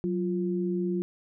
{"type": "tone pair together", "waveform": "sine", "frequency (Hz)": [185, 349.2], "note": ["F#3", "F4"], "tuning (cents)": [0, 0], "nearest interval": "major seventh", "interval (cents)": 1100, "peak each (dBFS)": [-28, -29], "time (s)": [0.04, 1.02], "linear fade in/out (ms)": 0, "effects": []}